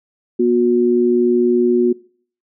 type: tone pair together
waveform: sine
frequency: 241.8 / 362.3 Hz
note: B3 / F#4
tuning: -36 / -36 cents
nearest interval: perfect fifth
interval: 700 cents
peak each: -16 / -13 dBFS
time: 0.39-1.93 s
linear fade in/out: 10 ms
effects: noise-tail reverb RT60 0.5 s tail -23 dB re dry